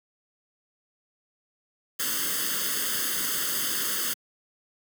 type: noise with comb filter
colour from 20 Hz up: white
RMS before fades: -28 dBFS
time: 1.99-4.14 s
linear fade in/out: 10 ms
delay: 0.62 ms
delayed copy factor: +0.9
effects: high-pass 200 Hz 12 dB/octave

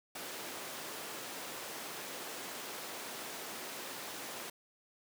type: high-pass noise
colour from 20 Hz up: pink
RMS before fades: -44 dBFS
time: 0.15-4.5 s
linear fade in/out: 5 ms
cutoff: 330 Hz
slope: 12 dB/octave
effects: none

